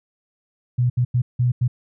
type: tone bursts at uneven times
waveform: sine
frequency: 123.2 Hz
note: B2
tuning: 4 cents flat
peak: -15 dBFS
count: 5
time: 0.78-0.9 / 0.97-1.05 / 1.14-1.22 / 1.39-1.52 / 1.61-1.68 s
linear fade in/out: 10 ms
effects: none